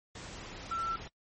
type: tone in noise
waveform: sine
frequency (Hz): 1343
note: E6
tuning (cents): +32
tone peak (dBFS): -31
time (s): 0.71-0.96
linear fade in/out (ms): 5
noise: pink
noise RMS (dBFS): -45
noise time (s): 0.15-1.08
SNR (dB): +11
effects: noise-tail reverb RT60 0.1 s tail -23 dB re dry + MP3 32 kbps